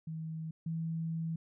sine tone pair in turn, 160 / 163.27 Hz, D#3 / E3, +49 / -16 cents, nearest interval unison, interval 35 cents, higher second, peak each -37 / -33 dBFS, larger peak second, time 0.07-0.51 / 0.66-1.36 s, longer second, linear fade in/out 5 ms, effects none

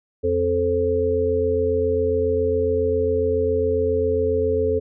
harmonic tone, 87.31 Hz, F2, in tune, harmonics 1 / 3 / 5 / 6, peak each -26 / -29 / -19 / -26 dBFS, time 0.23-4.8 s, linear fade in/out 20 ms, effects none

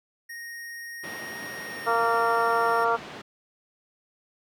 square tone with pitch glide, 1864.7 to 1823.2 Hz, A#6 to A#6, 0 to -39 cents, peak -37 dBFS, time 0.29-2.85 s, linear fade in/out 10 ms, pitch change -39 cents, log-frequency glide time 1.64-2.03 s
pink band-pass noise, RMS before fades -41 dBFS, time 1.03-3.22 s, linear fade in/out 10 ms, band 200 to 3200 Hz, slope 12 dB/octave
harmonic tone, 231.1 Hz, A#3, 15 cents flat, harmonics 2 / 3 / 4 / 5 / 6, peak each -27 / -27 / -27 / -27 / -27 dBFS, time 1.86-2.97 s, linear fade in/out 20 ms
effects none

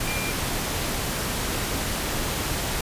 sine tone in noise, 2385 Hz, D7, 26 cents sharp, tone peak -31 dBFS, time 0.07-0.32 s, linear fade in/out 5 ms, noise pink, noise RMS -27 dBFS, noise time 0-2.81 s, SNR -7 dB, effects resampled to 32000 Hz

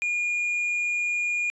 triangle tone, 2429 Hz, D#7, 42 cents flat, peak -22 dBFS, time 0.02-1.5 s, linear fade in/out 0 ms, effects resampled to 24000 Hz

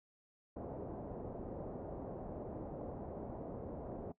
white low-pass noise, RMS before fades -45 dBFS, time 0.56-4.12 s, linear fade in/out 5 ms, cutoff 640 Hz, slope 24 dB/octave, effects noise-tail reverb RT60 0.1 s tail -18 dB re dry

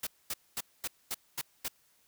white noise bursts, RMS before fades -35 dBFS, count 7, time 0.03-1.683 s, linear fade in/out 5 ms, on 39 ms, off 230 ms, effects white hiss -68 dBFS RMS until 2.07 s

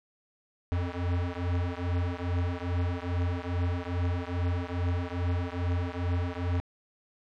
square beating tone pair, 87 / 89.4 Hz, F2 / F2, -6 / +41 cents, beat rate 2.4 Hz, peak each -31 / -32 dBFS, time 0.72-6.6 s, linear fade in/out 0 ms, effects low-pass 3000 Hz 12 dB/octave

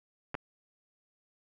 clicks, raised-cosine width 0.5 ms, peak -20 dBFS, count 2, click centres 0.344 / 0.351 s, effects none

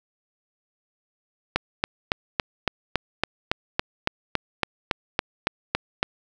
click train, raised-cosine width 0.3 ms, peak -4 dBFS, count 17, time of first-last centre 1.56-6.029 s, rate 3.58 Hz, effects none

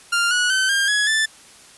sawtooth tone with pitch steps, 1396.9 / 1463 / 1532.2 / 1604.6 / 1680.5 / 1760 Hz, F6 / F#6 / G6 / G6 / G#6 / A6, 0 / -20 / -40 / +40 / +20 / 0 cents, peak -13 dBFS, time 0.12-1.26 s, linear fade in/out 10 ms, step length 190 ms, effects white hiss -46 dBFS RMS until 1.77 s + resampled to 24000 Hz

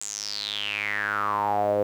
sawtooth tone with band-pass filter sweep, 103.3 Hz, G#2, 9 cents flat, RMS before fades -27 dBFS, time 0.01-1.83 s, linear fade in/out 5 ms, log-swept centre 7600 to 510 Hz, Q 8.3, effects 9-bit

